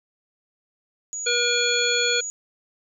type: tone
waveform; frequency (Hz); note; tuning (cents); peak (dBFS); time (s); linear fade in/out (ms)
sine; 6810; G#8; +42; -28; 1.13-2.3; 0
type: harmonic tone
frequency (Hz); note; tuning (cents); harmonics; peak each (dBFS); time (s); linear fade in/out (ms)
480.8; B4; -46; 1 / 3 / 5 / 7 / 9; -26 / -26 / -26 / -26 / -26; 1.26-2.21; 10
effects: none